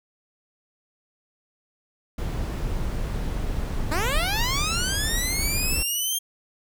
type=noise; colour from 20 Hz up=brown; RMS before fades=-27 dBFS; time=2.18-5.83 s; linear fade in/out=5 ms
type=linear sweep; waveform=10% pulse; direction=up; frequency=286 to 3216 Hz; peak=-16 dBFS; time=3.91-6.19 s; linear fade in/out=10 ms
effects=none